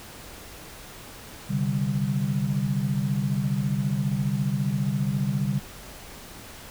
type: chord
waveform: sine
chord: C suspended second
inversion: none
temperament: equal with one note detuned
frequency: 132.1 / 146.83 / 196 Hz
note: C3 / D3 / G3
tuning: +17 / 0 / 0 cents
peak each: -27 dBFS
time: 1.49-5.6 s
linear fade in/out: 20 ms
effects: pink hiss -43 dBFS RMS until 6.7 s